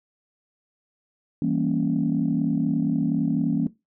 sine chord, E diminished seventh, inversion none, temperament equal, 164.81 / 196 / 233.1 / 277.2 Hz, E3 / G3 / Bb3 / Db4, 0 / 0 / 0 / 0 cents, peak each -26 / -29 / -24 / -24 dBFS, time 1.42-3.67 s, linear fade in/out 2 ms, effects noise-tail reverb RT60 0.2 s tail -17 dB re dry + tanh soft clip ceiling -12 dBFS

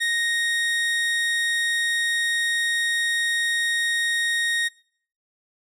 30% pulse tone, 1864.7 Hz, A#6, in tune, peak -18 dBFS, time 0-4.69 s, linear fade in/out 20 ms, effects noise-tail reverb RT60 0.6 s tail -24 dB re dry + low-pass 11000 Hz 12 dB/octave

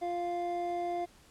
triangle tone pair together, 349.2 / 698 Hz, F4 / F5, 0 / -1 cents, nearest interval octave, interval 1199 cents, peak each -34 / -31 dBFS, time 0.01-1.06 s, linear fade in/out 20 ms, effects pink hiss -60 dBFS RMS until 1.3 s + low-pass 11000 Hz 12 dB/octave

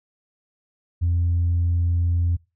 sine tone, 86.1 Hz, F2, 24 cents flat, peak -16 dBFS, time 1.01-2.37 s, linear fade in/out 20 ms, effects noise-tail reverb RT60 0.3 s tail -25 dB re dry + tanh soft clip ceiling -15 dBFS

